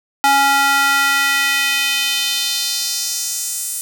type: tone with high-pass filter sweep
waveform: square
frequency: 277.7 Hz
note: C#4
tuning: 3 cents sharp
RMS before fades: -17 dBFS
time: 0.24-3.81 s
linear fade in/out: 0 ms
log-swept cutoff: 870 to 8900 Hz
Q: 1.9
effects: none